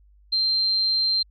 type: tone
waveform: sine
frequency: 4151 Hz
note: C8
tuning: 15 cents flat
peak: -19 dBFS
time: 0.32-1.23 s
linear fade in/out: 10 ms
effects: added 50 Hz sine -52 dBFS peak until 1.3 s